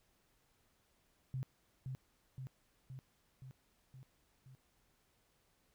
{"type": "tone with echo", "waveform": "sine", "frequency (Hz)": 130.81, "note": "C3", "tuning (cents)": 0, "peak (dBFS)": -37, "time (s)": [1.34, 1.43], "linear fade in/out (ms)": 0, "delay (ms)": 520, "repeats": 6, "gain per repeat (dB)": -3, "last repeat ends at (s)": 4.55, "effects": ["pink hiss -75 dBFS RMS until 5.74 s"]}